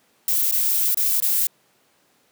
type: noise with dropouts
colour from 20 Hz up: violet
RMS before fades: -20 dBFS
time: 0.28-1.47 s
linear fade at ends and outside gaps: 2 ms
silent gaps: 0.513-0.523 / 0.945-0.972 / 1.202-1.223 s
effects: pink hiss -61 dBFS RMS until 2.31 s + high-pass 200 Hz 12 dB/octave